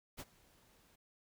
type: noise with ADSR envelope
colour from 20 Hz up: pink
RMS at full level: -45 dBFS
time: 0.17-0.96 s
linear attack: 29 ms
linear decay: 43 ms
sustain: -23 dB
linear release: 10 ms
effects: none